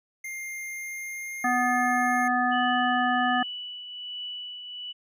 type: tone with pitch glide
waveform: square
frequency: 2111 to 2133 Hz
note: C7 to C7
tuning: +15 to +33 cents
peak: -34 dBFS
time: 0.24-2.28 s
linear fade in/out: 5 ms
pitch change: +18 cents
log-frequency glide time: 0.67-2.13 s
type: harmonic tone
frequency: 247.7 Hz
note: B3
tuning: 5 cents sharp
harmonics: 1 / 3 / 5 / 7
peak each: -28 / -25 / -29 / -27 dBFS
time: 1.44-3.43 s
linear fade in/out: 5 ms
type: tone with tremolo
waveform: sine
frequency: 2960 Hz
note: F#7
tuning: in tune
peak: -32 dBFS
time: 2.51-4.93 s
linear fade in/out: 20 ms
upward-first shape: triangle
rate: 1.3 Hz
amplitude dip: 50%
effects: none